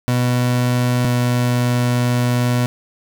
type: tone pair in turn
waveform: 30% pulse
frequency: 123.47 / 122.69 Hz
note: B2 / B2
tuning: 0 / -11 cents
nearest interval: unison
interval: 11 cents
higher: first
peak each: -12 dBFS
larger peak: neither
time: 0.08-1.05 / 1.05-2.66 s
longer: second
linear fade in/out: 0 ms
effects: none